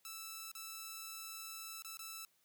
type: tone with dropouts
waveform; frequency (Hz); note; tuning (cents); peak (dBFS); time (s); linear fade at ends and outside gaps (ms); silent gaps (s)
5% pulse; 1318.5; E6; 0; -34; 0.05-2.25; 1; 0.516-0.551 / 1.822-1.847 / 1.971-1.992
effects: white hiss -75 dBFS RMS until 2.44 s + high-pass 80 Hz 12 dB/octave